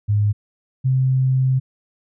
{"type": "tone pair in turn", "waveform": "sine", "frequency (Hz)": [103.83, 130.82], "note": ["G#2", "C3"], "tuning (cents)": [0, 0], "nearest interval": "major third", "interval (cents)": 400, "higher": "second", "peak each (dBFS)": -14, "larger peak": "neither", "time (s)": [[0.08, 0.33], [0.84, 1.6]], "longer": "second", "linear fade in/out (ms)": 20, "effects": []}